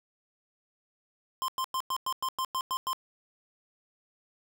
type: tone bursts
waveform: square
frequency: 1046.5 Hz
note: C6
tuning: in tune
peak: -29 dBFS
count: 10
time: 1.42-2.931 s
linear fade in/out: 0 ms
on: 62 ms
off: 99 ms
effects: none